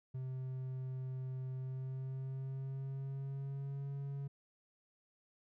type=tone with pitch glide; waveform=triangle; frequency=130 to 139.33 Hz; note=C3 to C#3; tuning=-11 to +9 cents; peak=-37 dBFS; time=0.14-4.28 s; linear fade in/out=10 ms; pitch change=+120 cents; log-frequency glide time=1.54-3.91 s; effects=none